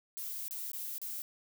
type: noise with dropouts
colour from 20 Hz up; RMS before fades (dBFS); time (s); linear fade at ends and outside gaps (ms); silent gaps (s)
violet; -40; 0.17-1.22; 0; 0.481-0.509 / 0.717-0.733 / 0.981-1.016
effects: none